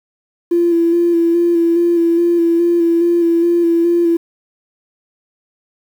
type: tone with vibrato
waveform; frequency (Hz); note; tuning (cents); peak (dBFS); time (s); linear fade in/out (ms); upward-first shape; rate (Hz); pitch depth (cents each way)
triangle; 340; F4; -46; -6; 0.51-4.17; 10; square; 2.4; 20
effects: tanh soft clip ceiling -8 dBFS + 7-bit